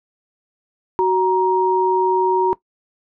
sine tone pair together, 373 / 940 Hz, F#4 / A#5, +14 / +14 cents, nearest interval octave + major third, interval 1600 cents, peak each -16 dBFS, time 0.99-2.53 s, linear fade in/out 0 ms, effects noise-tail reverb RT60 0.1 s tail -18 dB re dry

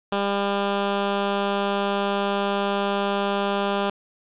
10% pulse tone, 200 Hz, G3, 35 cents sharp, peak -13 dBFS, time 0.12-3.9 s, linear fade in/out 5 ms, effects resampled to 8000 Hz + 7-bit

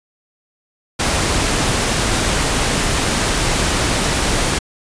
pink noise, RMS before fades -17 dBFS, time 0.99-4.59 s, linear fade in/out 10 ms, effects resampled to 22050 Hz

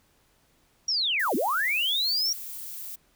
sine linear two-way sweep, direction down then up, 5710 to 210.6 to 5710 Hz, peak -23 dBFS, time 0.88-2.33 s, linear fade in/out 5 ms, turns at 1.35 s
violet noise, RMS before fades -38 dBFS, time 1.19-2.96 s, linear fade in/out 10 ms
effects pink hiss -65 dBFS RMS until 3.15 s

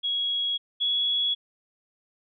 sine tone pair in turn, 3322 / 3363 Hz, G#7 / G#7, 0 / +21 cents, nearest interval unison, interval 21 cents, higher second, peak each -24 / -22 dBFS, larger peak second, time 0.03-0.58 / 0.8-1.35 s, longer neither, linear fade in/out 20 ms, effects none

